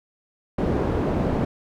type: low-pass noise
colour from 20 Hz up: white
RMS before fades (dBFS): -23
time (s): 0.58-1.45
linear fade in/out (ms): 5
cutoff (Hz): 420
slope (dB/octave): 12
effects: none